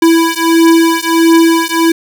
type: beating tone pair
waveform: square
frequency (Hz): 329.6 / 331.1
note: E4 / E4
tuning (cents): 0 / +8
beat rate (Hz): 1.5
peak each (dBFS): -10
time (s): 0.02-1.92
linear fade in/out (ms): 5
effects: none